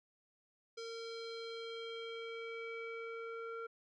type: tone with low-pass filter sweep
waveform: square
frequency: 457.7 Hz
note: A#4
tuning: 32 cents flat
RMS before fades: -45 dBFS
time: 0.77-3.67 s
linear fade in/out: 10 ms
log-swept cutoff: 5200 to 1600 Hz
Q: 3.6
effects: none